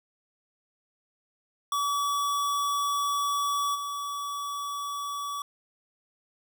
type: tone with level steps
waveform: square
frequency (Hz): 1142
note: D6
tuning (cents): -49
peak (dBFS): -26 / -32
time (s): 1.72-5.42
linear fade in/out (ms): 2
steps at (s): 3.74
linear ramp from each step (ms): 20
effects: none